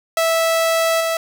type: tone with level steps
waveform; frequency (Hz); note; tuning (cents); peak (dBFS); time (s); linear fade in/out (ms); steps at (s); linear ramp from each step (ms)
sawtooth; 656; E5; -9; -11 / -14; 0.17-1.17; 2; 1; 10
effects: none